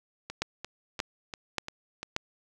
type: two click trains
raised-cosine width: 0.2 ms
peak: -20 / -11 dBFS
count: 6 / 4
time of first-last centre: 0.3-2.03 / 0.42-2.164 s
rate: 2.89 / 1.72 Hz
effects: none